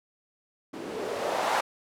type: noise with low-pass filter sweep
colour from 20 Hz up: violet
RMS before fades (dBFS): -30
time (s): 0.73-1.61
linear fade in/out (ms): 10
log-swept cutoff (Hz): 300 to 890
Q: 2.5
effects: none